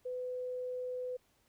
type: tone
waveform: sine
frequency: 502 Hz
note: B4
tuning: 28 cents sharp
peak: -36 dBFS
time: 0.05-1.17 s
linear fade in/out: 10 ms
effects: pink hiss -72 dBFS RMS until 1.48 s